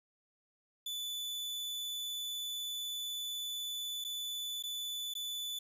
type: tone with dropouts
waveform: 40% pulse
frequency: 3484 Hz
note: A7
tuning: 18 cents flat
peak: -36 dBFS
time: 0.86-5.59 s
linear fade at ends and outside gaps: 5 ms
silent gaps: 4.042-4.047 / 4.626-4.636 / 5.139-5.151 s
effects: 11-bit